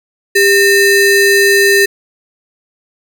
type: ring-modulated tone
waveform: square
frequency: 1108.7 Hz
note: C#6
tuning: in tune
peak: -4 dBFS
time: 0.35-1.86 s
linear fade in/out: 10 ms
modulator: 711 Hz
effects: none